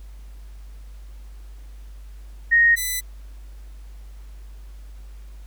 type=tone pair in turn; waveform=sine / 5% pulse; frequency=1864.7 / 1998 Hz; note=A#6 / B6; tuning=0 / +20 cents; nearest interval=minor second; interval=120 cents; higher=second; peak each=-12 / -13 dBFS; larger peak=first; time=2.51-2.76 / 2.76-3.01 s; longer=neither; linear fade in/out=20 ms; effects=added 50 Hz sine -37 dBFS peak until 5.46 s + pink hiss -57 dBFS RMS until 5.46 s